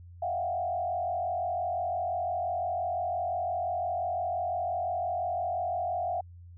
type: tone with frequency modulation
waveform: sine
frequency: 709 Hz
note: F5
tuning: 26 cents sharp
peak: -28 dBFS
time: 0.22-6.21 s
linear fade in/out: 5 ms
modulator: 45.8 Hz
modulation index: 1.2
effects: added 87 Hz sine -46 dBFS peak until 6.57 s